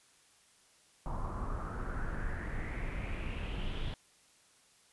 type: noise with low-pass filter sweep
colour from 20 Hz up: brown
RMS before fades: -37 dBFS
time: 1.06-3.94 s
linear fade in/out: 0 ms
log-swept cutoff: 1000 to 3400 Hz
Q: 5
effects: white hiss -65 dBFS RMS until 4.92 s + resampled to 24000 Hz